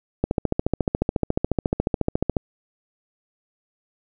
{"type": "click train", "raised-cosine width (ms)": 2, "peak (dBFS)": -6, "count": 31, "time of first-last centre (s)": [0.24, 2.368], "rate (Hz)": 14.1, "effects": []}